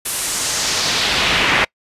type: noise with band-pass filter sweep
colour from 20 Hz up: brown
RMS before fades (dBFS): -18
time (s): 0.05-1.65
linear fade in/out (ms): 10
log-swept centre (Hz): 11000 to 2100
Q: 1.5
effects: noise-tail reverb RT60 0.1 s tail -26 dB re dry + resampled to 32000 Hz